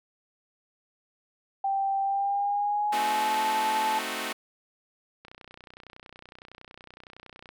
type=tone with pitch glide; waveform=sine; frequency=784 to 869.9 Hz; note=G5 to A5; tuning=0 to -20 cents; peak=-24 dBFS; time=1.64-3.99 s; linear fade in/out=5 ms; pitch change=+180 cents; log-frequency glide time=2.02-3.44 s
type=chord; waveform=5% pulse; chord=A diminished seventh; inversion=none; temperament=equal; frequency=220 / 261.6 / 311.1 / 370 Hz; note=A3 / C4 / Eb4 / Gb4; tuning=0 / 0 / 0 / 0 cents; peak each=-25 dBFS; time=2.92-4.33 s; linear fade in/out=10 ms
type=click train; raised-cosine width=0.3 ms; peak=-30 dBFS; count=70; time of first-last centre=5.25-7.49 s; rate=30.8 Hz
effects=none